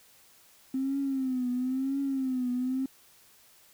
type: tone with vibrato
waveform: triangle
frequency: 261.6 Hz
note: C4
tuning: in tune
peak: -23 dBFS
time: 0.74-2.86 s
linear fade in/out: 5 ms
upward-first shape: triangle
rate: 0.99 Hz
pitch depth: 110 cents each way
effects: tanh soft clip ceiling -25 dBFS + white hiss -59 dBFS RMS until 3.73 s